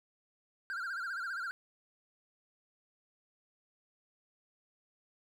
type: tone with vibrato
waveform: triangle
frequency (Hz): 1480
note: F#6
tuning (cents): 0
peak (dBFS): -34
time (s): 0.7-1.51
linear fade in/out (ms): 0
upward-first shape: sine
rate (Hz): 15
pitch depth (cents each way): 150
effects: none